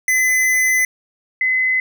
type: tone pair in turn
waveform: square / sine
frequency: 2024 / 2033 Hz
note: B6 / B6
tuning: +42 / +50 cents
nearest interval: unison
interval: 8 cents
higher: second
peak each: -14 / -14 dBFS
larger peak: neither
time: 0.08-0.85 / 1.41-1.8 s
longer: first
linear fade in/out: 2 ms
effects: none